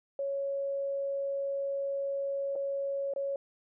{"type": "tone with dropouts", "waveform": "sine", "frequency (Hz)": 554.4, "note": "C#5", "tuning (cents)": 0, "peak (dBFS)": -30, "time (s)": [0.19, 3.36], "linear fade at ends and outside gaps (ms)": 2, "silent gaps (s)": [[2.555, 2.56], [3.137, 3.161]], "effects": []}